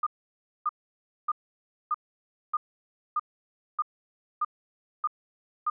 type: tone bursts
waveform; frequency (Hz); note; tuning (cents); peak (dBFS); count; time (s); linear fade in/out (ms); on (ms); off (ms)
sine; 1218; D#6; -37; -23; 10; 0.03-5.7; 5; 36; 590
effects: none